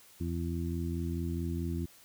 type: harmonic tone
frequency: 84.6 Hz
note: E2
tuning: 45 cents sharp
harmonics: 1 / 2 / 3 / 4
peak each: -34 / -37 / -39 / -40 dBFS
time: 0.2-1.86 s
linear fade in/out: 10 ms
effects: white hiss -58 dBFS RMS until 2.04 s